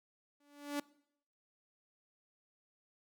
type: tone with exponential growth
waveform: sawtooth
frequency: 288.7 Hz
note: D4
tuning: 30 cents flat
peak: -29 dBFS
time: 0.4-0.8 s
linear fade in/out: 5 ms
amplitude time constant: 86 ms
effects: noise-tail reverb RT60 0.7 s tail -22 dB re dry